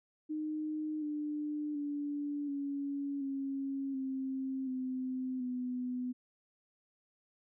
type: tone with pitch steps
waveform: sine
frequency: 307.4 / 298.5 / 289.8 / 281.4 / 273.2 / 265.3 / 257.6 / 250.1 Hz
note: D#4 / D4 / D4 / C#4 / C#4 / C4 / C4 / B3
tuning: -21 / +28 / -23 / +26 / -25 / +24 / -27 / +22 cents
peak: -34 dBFS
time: 0.29-6.13 s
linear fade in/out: 20 ms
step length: 730 ms
effects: none